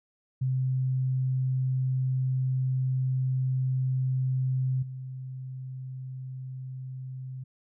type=tone with level steps; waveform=sine; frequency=130 Hz; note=C3; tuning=11 cents flat; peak=-24 / -35 dBFS; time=0.41-7.44 s; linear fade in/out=10 ms; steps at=4.82 s; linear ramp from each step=10 ms; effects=none